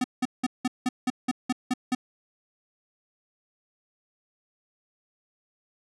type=tone bursts; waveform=square; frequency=252.1 Hz; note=B3; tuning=36 cents sharp; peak=-23 dBFS; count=10; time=0.01-1.95 s; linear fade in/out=5 ms; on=32 ms; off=180 ms; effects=resampled to 24000 Hz